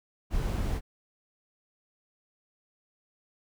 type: noise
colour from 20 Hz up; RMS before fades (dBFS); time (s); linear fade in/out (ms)
brown; -29; 0.3-0.81; 50
effects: none